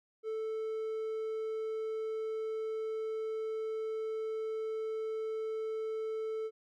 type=tone; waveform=triangle; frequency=440 Hz; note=A4; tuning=in tune; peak=-32 dBFS; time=0.23-6.51 s; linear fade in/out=50 ms; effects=none